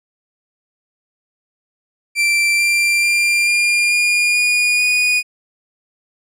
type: tone with pitch steps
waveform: 40% pulse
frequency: 2349 / 2368 / 2387 / 2407 / 2426 / 2446 / 2466 Hz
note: D7 / D7 / D7 / D7 / D#7 / D#7 / D#7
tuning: 0 / +14 / +28 / +42 / -44 / -30 / -16 cents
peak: -12 dBFS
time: 2.15-5.23 s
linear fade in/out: 50 ms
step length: 440 ms
effects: low-pass 12000 Hz 12 dB/octave